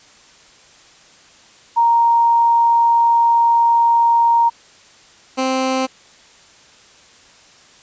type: tone pair in turn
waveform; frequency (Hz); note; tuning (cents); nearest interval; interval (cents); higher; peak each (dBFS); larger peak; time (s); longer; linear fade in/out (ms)
sine / 15% pulse; 932.3 / 261.6; A#5 / C4; 0 / 0; octave + minor seventh; 2200; first; -10; neither; 1.76-4.5 / 5.37-5.87; first; 20
effects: white hiss -47 dBFS RMS until 7.82 s + resampled to 16000 Hz